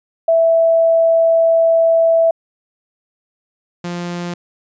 sine / sawtooth tone pair in turn, 659.3 / 174.63 Hz, E5 / F3, 0 / 0 cents, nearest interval octave + major seventh, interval 2300 cents, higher first, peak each -9 / -18 dBFS, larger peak first, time 0.28-2.31 / 3.84-4.34 s, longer first, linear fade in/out 5 ms, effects resampled to 16000 Hz

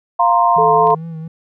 sine chord, F suspended fourth, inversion none, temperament just, 698.5 / 931.3 / 1047.7 Hz, F5 / Bb5 / C6, 0 / -2 / +2 cents, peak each -14 dBFS, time 0.19-0.95 s, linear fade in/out 10 ms
triangle tone with vibrato, 162.6 Hz, E3, 23 cents flat, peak -23 dBFS, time 0.56-1.28 s, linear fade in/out 5 ms, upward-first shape sine, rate 4.4 Hz, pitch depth 43 cents each way
sine tone, 440 Hz, A4, in tune, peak -15 dBFS, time 0.58-0.95 s, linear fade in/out 5 ms
clicks, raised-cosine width 0.3 ms, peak -22 dBFS, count 2, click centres 0.872 / 0.905 s
effects none

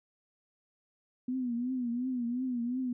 sine tone with vibrato, 246.9 Hz, B3, in tune, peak -30 dBFS, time 1.28-2.93 s, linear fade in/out 5 ms, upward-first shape triangle, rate 2.8 Hz, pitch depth 110 cents each way, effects none

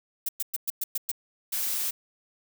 violet noise bursts, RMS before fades -28 dBFS, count 7, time 0.26-1.116 s, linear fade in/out 5 ms, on 28 ms, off 110 ms
blue noise, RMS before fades -29 dBFS, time 1.52-1.91 s, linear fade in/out 10 ms
effects none

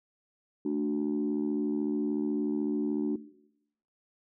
sine chord, D major, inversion second, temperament equal, 220 / 293.7 / 370 Hz, A3 / D4 / F#4, 0 / 0 / 0 cents, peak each -33 / -28 / -32 dBFS, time 0.65-3.16 s, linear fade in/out 5 ms, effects noise-tail reverb RT60 0.8 s tail -17 dB re dry + tanh soft clip ceiling -21 dBFS

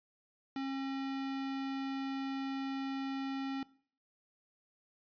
square tone, 270 Hz, C#4, 45 cents flat, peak -36 dBFS, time 0.56-3.63 s, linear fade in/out 2 ms, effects noise-tail reverb RT60 0.5 s tail -21 dB re dry + resampled to 11025 Hz

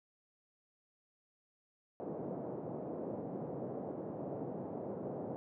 white band-pass noise, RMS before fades -42 dBFS, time 2-5.36 s, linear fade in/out 0 ms, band 130 to 600 Hz, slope 24 dB/octave, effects none

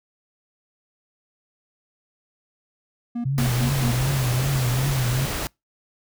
triangle tone bursts, 237.9 Hz, A#3, 35 cents sharp, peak -22 dBFS, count 4, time 3.15-3.92 s, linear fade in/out 10 ms, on 95 ms, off 130 ms
sine tone with vibrato, 130 Hz, C3, 11 cents flat, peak -20 dBFS, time 3.25-5.26 s, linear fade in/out 10 ms, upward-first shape triangle, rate 2.6 Hz, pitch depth 140 cents each way
pink noise, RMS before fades -28 dBFS, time 3.38-5.47 s, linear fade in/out 0 ms
effects noise-tail reverb RT60 0.2 s tail -26 dB re dry

